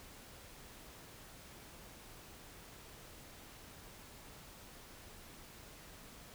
silence, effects pink hiss -55 dBFS RMS until 6.34 s

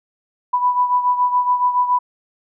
sine beating tone pair, 987.8 / 994.9 Hz, B5 / B5, 0 / +12 cents, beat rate 7.1 Hz, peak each -15 / -21 dBFS, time 0.53-1.99 s, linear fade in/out 10 ms, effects none

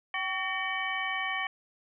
sine tone cluster, 766 / 1128 / 1831 / 2278 / 3030 Hz, G5 / C#6 / A#6 / C#7 / F#7, -40 / +30 / -32 / +47 / +40 cents, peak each -37 / -37 / -34 / -34 / -39 dBFS, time 0.14-1.47 s, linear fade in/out 2 ms, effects none

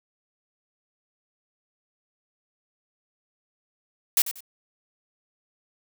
blue noise with echo, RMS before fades -19 dBFS, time 4.17-4.22 s, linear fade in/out 2 ms, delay 93 ms, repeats 2, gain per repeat -12 dB, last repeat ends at 4.406 s, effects none

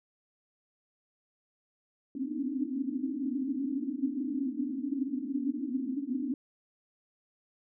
white band-pass noise, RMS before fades -33 dBFS, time 2.15-6.34 s, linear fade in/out 2 ms, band 250 to 290 Hz, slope 96 dB/octave, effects none

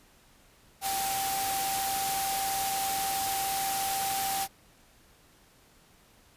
sine tone in noise, 781 Hz, G5, 7 cents flat, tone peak -30 dBFS, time 0.81-4.48 s, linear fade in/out 50 ms, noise white, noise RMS -32 dBFS, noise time 0.81-4.48 s, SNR -1 dB, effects pink hiss -60 dBFS RMS until 6.36 s + resampled to 32000 Hz

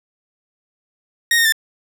sawtooth tone with pitch steps, 1866 / 1843 / 1777 Hz, A#6 / A#6 / A6, +1 / -20 / +17 cents, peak -9 dBFS, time 1.31-1.523 s, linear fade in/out 2 ms, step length 71 ms, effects none

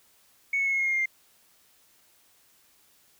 sine tone with pitch steps, 2217 / 2200 / 2184 / 2168 / 2151 / 2135 / 2119 / 2103 Hz, C#7 / C#7 / C#7 / C#7 / C7 / C7 / C7 / C7, 0 / -14 / -26 / -39 / +47 / +34 / +21 / +8 cents, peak -22 dBFS, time 0.53-1.058 s, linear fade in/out 5 ms, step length 66 ms, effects tanh soft clip ceiling -19 dBFS + white hiss -62 dBFS RMS until 3.19 s

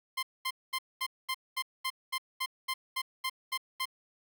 15% pulse tone bursts, 1046.5 Hz, C6, in tune, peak -24 dBFS, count 14, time 0.17-3.856 s, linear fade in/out 10 ms, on 59 ms, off 220 ms, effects none

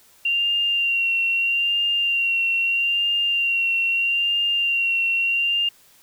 sine tone with vibrato, 2767 Hz, F7, 17 cents flat, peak -18 dBFS, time 0.25-5.69 s, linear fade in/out 5 ms, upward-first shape sine, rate 0.78 Hz, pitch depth 26 cents each way, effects white hiss -54 dBFS RMS until 6.02 s

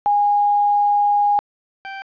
sine / 20% pulse tone pair in turn, 821 / 780.8 Hz, G#5 / G5, -20 / -7 cents, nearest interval minor second, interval 87 cents, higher first, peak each -13 / -24 dBFS, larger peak first, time 0.06-1.39 / 1.85-2.02 s, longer first, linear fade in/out 0 ms, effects resampled to 11025 Hz + 9-bit

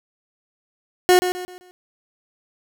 30% pulse tone with echo, 362.7 Hz, F#4, 34 cents flat, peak -8 dBFS, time 1.09-1.19 s, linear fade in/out 0 ms, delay 130 ms, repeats 4, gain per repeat -9 dB, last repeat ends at 1.71 s, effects none

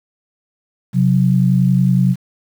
sine tone pair together, 132.08 / 182.9 Hz, C3 / F#3, +17 / -20 cents, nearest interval tritone, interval 563 cents, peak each -13 dBFS, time 0.93-2.16 s, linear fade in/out 50 ms, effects 7-bit

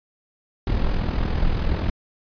brown noise with amplitude modulation, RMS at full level -19 dBFS, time 0.67-1.9 s, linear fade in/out 2 ms, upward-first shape sine, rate 41.2 Hz, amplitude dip 55%, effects resampled to 11025 Hz

